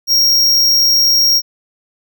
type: tone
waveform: square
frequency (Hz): 5588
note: F8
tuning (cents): 0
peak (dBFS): -9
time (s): 0.07-1.42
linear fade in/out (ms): 50
effects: none